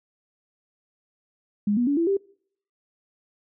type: tone with pitch steps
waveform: sine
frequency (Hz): 206.2 / 242.4 / 285 / 335 / 393.8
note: G#3 / B3 / C#4 / E4 / G4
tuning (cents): -12 / -32 / +48 / +28 / +8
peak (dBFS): -19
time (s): 1.67-2.17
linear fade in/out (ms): 5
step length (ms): 100
effects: noise-tail reverb RT60 0.6 s tail -25 dB re dry